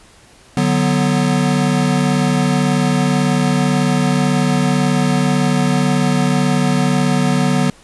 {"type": "chord", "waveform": "square", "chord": "B minor", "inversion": "first", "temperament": "equal", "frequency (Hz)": [146.83, 185, 246.9], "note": ["D3", "F#3", "B3"], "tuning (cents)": [0, 0, 0], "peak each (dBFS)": -18, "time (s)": [0.57, 7.7], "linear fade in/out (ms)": 2, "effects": ["pink hiss -46 dBFS RMS until 7.83 s", "resampled to 24000 Hz"]}